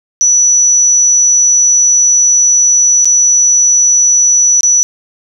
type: tone with dropouts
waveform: sine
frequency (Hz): 5920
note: F#8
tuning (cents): 0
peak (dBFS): -5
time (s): 0.21-4.83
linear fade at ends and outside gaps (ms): 0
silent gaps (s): 3.046-3.055 / 4.608-4.632
effects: none